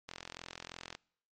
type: click train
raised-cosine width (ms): 0.2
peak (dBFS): -25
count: 38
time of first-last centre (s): 0.09-0.95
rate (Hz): 43
effects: noise-tail reverb RT60 0.7 s tail -26 dB re dry + MP3 48 kbps